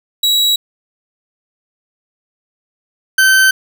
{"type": "tone pair in turn", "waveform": "40% pulse", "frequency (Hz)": [3885, 1541.8], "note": ["B7", "G6"], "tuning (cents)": [-29, -29], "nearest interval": "octave + major third", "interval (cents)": 1600, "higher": "first", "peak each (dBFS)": [-9, -6], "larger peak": "second", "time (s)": [[0.23, 0.56], [3.18, 3.51]], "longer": "neither", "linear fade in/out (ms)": 5, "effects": []}